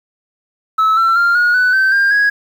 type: tone with pitch steps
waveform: sine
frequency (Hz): 1300 / 1345.8 / 1393.3 / 1442.4 / 1493.3 / 1546 / 1600.5 / 1656.9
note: E6 / E6 / F6 / F#6 / F#6 / G6 / G6 / G#6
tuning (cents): -24 / +35 / -4 / -45 / +16 / -24 / +36 / -5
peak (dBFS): -7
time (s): 0.78-2.3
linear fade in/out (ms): 10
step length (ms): 190
effects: tanh soft clip ceiling -8 dBFS + 7-bit